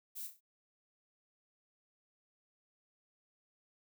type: noise with echo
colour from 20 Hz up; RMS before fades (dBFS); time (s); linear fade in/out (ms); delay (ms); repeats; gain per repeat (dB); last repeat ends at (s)
violet; -44; 0.15-0.28; 20; 32; 4; -7; 0.408
effects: none